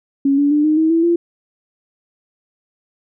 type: tone with pitch steps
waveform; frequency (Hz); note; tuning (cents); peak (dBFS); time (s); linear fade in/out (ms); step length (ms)
sine; 276.7 / 286.6 / 296.9 / 307.6 / 318.6 / 330 / 341.8; C#4 / D4 / D4 / D#4 / D#4 / E4 / F4; -3 / -42 / +19 / -20 / +41 / +2 / -37; -11; 0.25-1.16; 5; 130
effects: none